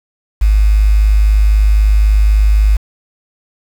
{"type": "tone with quantisation", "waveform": "sine", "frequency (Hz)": 51.91, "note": "G#1", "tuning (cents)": 0, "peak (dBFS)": -6, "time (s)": [0.41, 2.77], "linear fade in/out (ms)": 10, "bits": 5, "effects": []}